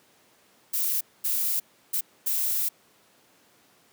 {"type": "noise bursts at uneven times", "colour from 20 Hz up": "violet", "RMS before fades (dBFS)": -26, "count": 4, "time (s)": [[0.73, 1.01], [1.24, 1.6], [1.93, 2.01], [2.26, 2.69]], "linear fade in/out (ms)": 10, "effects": ["pink hiss -60 dBFS RMS until 3.92 s", "high-pass 200 Hz 12 dB/octave"]}